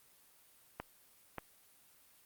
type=clicks; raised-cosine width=0.5 ms; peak=-24 dBFS; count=2; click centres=0.8 / 1.383 s; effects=white hiss -65 dBFS RMS until 2.25 s + Opus 32 kbps